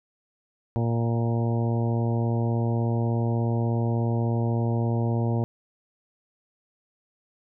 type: harmonic tone with a mistuned harmonic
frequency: 116.54 Hz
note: A#2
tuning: in tune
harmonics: 1 / 2 / 3 / 4 / 5 / 6 / 7 / 8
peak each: -23 / -29 / -33 / -35 / -37 / -39 / -40 / -41 dBFS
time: 0.76-5.44 s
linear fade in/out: 0 ms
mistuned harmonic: 7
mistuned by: -18 cents
effects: none